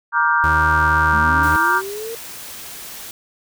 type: chord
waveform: sine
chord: G minor seventh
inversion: first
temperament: just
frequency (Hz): 940.8 / 1176 / 1411.2 / 1568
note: Bb5 / D6 / F6 / G6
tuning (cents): +16 / +2 / +18 / 0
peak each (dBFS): -19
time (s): 0.12-1.82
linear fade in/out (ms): 50
type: tone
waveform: 35% pulse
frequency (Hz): 77.78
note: D#2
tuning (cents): 0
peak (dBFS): -19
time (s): 0.44-1.56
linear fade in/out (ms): 0
type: linear sweep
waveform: sine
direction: up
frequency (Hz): 207.7 to 466.8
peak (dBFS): -26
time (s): 1.13-2.15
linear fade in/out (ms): 2
type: noise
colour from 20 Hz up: white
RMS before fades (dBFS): -34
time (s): 1.43-3.11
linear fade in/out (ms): 2
effects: none